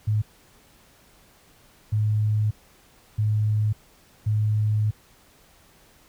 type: tone bursts at uneven times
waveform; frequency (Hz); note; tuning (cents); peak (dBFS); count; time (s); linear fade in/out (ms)
sine; 106.7; G#2; +47; -19; 4; 0.07-0.22 / 1.92-2.51 / 3.18-3.73 / 4.26-4.91; 10
effects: pink hiss -56 dBFS RMS until 6.08 s